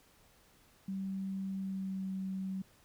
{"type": "tone with pitch glide", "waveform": "sine", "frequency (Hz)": [192.8, 190.37], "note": ["G3", "F#3"], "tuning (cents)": [-28, 50], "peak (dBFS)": -35, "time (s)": [0.88, 2.62], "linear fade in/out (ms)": 5, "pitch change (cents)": -22, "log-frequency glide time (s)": [1.5, 2.1], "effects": ["pink hiss -65 dBFS RMS until 2.84 s"]}